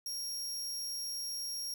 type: tone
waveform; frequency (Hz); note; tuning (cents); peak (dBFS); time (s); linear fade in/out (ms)
sawtooth; 5588; F8; 0; -34; 0.06-1.74; 2
effects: 10-bit